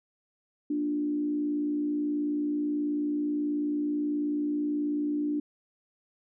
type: tone with frequency modulation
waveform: sine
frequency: 295.3 Hz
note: D4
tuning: 10 cents sharp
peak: -26 dBFS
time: 0.7-5.4 s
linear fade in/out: 5 ms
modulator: 58.5 Hz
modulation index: 0.41
effects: none